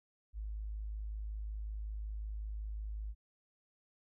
sine tone, 52.7 Hz, G#1, 26 cents sharp, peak -38 dBFS, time 0.33-3.15 s, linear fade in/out 50 ms, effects none

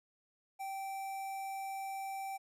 square tone with notch filter, 778 Hz, G5, 13 cents flat, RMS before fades -41 dBFS, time 0.59-2.38 s, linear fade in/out 20 ms, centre 4200 Hz, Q 0.92, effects resampled to 32000 Hz + 13-bit

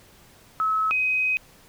sine tone pair in turn, 1292 / 2519 Hz, E6 / D#7, -35 / +21 cents, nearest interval octave, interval 1156 cents, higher second, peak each -20 dBFS, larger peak neither, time 0.6-0.91 / 0.91-1.37 s, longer second, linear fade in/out 0 ms, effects pink hiss -53 dBFS RMS until 1.68 s

